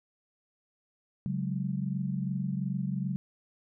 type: chord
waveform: sine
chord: C# suspended fourth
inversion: none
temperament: equal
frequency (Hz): 138.59 / 185 / 207.7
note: C#3 / F#3 / G#3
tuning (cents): 0 / 0 / 0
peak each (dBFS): -33 / -32 / -37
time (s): 1.26-3.16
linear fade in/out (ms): 0
effects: none